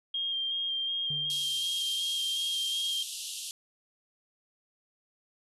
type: tone with vibrato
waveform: sine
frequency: 3210 Hz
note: G7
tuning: 40 cents sharp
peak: -29 dBFS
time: 0.14-3.03 s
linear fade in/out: 5 ms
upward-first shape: square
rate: 2.7 Hz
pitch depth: 15 cents each way
type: tone with exponential decay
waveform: triangle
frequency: 146.83 Hz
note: D3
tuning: in tune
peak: -35 dBFS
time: 1.1-1.79 s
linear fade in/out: 5 ms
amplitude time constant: 150 ms
type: band-pass noise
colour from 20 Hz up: pink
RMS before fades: -39 dBFS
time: 1.3-3.51 s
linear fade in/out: 0 ms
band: 2800 to 12000 Hz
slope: 96 dB/octave
effects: none